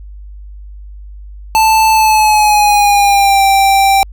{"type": "tone with pitch glide", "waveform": "square", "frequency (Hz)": [880, 784], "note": ["A5", "G5"], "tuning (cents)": [0, 0], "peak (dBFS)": -7, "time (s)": [1.55, 4.03], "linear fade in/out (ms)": 0, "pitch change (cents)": -200, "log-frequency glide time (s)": [1.91, 3.42], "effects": ["added 50 Hz sine -28 dBFS peak until 4.12 s"]}